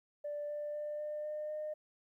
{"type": "tone with pitch steps", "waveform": "sine", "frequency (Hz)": [587.3, 591.7, 596.2, 600.7, 605.2, 609.8], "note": ["D5", "D5", "D5", "D5", "D#5", "D#5"], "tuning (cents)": [0, 13, 26, 39, -48, -35], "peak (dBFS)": -36, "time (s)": [0.24, 1.74], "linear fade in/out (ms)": 10, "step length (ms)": 250, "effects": ["tanh soft clip ceiling -33 dBFS", "13-bit"]}